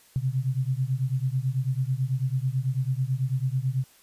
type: beating tone pair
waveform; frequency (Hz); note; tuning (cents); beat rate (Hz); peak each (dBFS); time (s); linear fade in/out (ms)
sine; 126.8 / 135.9; B2 / C#3; +46 / -34; 9.1; -26 / -27; 0.16-3.84; 0
effects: white hiss -57 dBFS RMS until 4.02 s + resampled to 32000 Hz